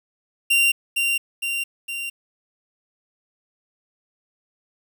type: tone with echo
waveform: 45% pulse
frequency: 2769 Hz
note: F7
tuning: 15 cents flat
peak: -15 dBFS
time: 0.5-0.72 s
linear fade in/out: 10 ms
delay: 460 ms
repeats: 3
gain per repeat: -4 dB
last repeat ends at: 2.1 s
effects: 9-bit